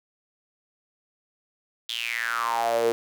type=tone with high-pass filter sweep; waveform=sawtooth; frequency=116.54 Hz; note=A#2; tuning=in tune; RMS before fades=-26 dBFS; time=1.89-2.92 s; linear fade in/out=0 ms; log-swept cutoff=3500 to 410 Hz; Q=7.7; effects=none